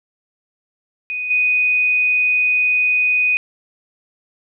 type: tone with level steps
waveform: sine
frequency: 2489 Hz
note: D#7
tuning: in tune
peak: -21 / -13 dBFS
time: 1.1-3.37 s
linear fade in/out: 0 ms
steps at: 1.3 s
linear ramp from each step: 10 ms
effects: none